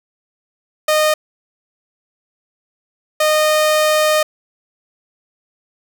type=tone bursts at uneven times; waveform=sawtooth; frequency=615 Hz; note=D#5; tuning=20 cents flat; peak=-8 dBFS; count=2; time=0.88-1.14 / 3.2-4.23 s; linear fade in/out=5 ms; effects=none